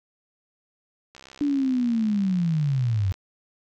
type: click train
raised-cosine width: 0.2 ms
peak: -27 dBFS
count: 133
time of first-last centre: 1.15-3.141 s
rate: 66.3 Hz
type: linear sweep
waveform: sine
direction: down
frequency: 293.7 to 90.4 Hz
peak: -20 dBFS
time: 1.41-3.12 s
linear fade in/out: 0 ms
effects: none